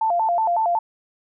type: tone with vibrato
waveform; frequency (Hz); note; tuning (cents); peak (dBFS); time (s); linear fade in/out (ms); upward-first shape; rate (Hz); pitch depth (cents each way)
sine; 784; G5; 0; -17; 0.01-0.79; 5; square; 5.4; 210
effects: none